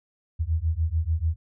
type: beating tone pair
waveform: sine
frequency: 77.78 / 84.58 Hz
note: D#2 / E2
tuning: 0 / +45 cents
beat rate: 6.8 Hz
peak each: -25 dBFS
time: 0.39-1.36 s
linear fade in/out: 20 ms
effects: none